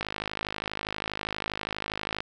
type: click train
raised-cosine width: 0.3 ms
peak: -14 dBFS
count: 116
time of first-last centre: 0.01-2.205 s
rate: 52.4 Hz
effects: none